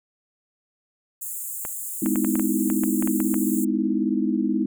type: high-pass noise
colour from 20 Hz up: pink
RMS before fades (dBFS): -32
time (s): 1.21-3.65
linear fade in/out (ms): 10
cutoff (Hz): 7000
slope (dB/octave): 96
type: clicks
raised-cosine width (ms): 0.5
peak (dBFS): -17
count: 12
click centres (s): 1.651 / 2.061 / 2.158 / 2.247 / 2.355 / 2.396 / 2.701 / 2.836 / 3.025 / 3.075 / 3.203 / 3.342
type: chord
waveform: sine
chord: E major seventh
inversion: first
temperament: equal with one note detuned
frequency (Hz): 207.7 / 251.7 / 311.1 / 329.6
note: G#3 / B3 / D#4 / E4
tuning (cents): 0 / +33 / 0 / 0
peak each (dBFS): -25 / -25 / -25 / -28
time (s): 2.02-4.66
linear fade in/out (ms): 5
effects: none